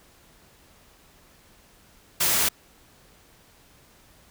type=noise; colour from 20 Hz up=white; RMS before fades=-22 dBFS; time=2.2-2.49 s; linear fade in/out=10 ms; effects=pink hiss -56 dBFS RMS until 4.3 s